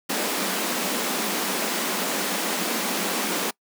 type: high-pass noise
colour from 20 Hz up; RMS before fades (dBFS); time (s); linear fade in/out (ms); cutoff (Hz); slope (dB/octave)
pink; -26; 0.09-3.51; 10; 180; 96
effects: noise-tail reverb RT60 0.1 s tail -24 dB re dry